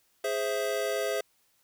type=chord; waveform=square; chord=Ab augmented; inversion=none; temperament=equal; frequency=415.3 / 523.3 / 659.3 Hz; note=Ab4 / C5 / E5; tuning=0 / 0 / 0 cents; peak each=-33 dBFS; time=0.24-1.21 s; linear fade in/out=5 ms; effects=white hiss -69 dBFS RMS until 1.63 s